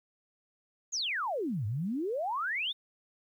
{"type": "exponential two-way sweep", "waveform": "sine", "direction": "down then up", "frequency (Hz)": [7000, 98, 3720], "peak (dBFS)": -30, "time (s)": [0.92, 2.73], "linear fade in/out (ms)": 20, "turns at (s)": 1.66, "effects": ["11-bit"]}